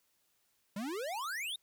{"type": "exponential sweep", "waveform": "square", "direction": "up", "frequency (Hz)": [189.4, 3808], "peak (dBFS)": -37, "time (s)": [0.76, 1.56], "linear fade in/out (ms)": 5, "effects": ["white hiss -75 dBFS RMS until 1.62 s"]}